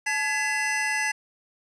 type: tone cluster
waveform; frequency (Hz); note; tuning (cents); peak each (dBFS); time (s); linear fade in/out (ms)
square; 861 / 1682 / 2010 / 2719; A5 / G#6 / B6 / F7; -38 / +22 / +30 / -47; -32 / -29 / -28 / -34; 0.06-1.12; 10
effects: resampled to 22050 Hz + 9-bit